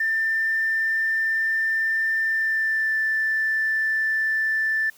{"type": "tone with pitch glide", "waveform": "sine", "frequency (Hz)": [1789, 1764.4], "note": ["A6", "A6"], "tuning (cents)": [28, 4], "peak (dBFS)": -19, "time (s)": [0, 4.9], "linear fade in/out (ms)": 5, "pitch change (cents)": -24, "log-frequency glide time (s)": [2.26, 2.95], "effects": ["tanh soft clip ceiling -15 dBFS", "white hiss -53 dBFS RMS until 4.97 s"]}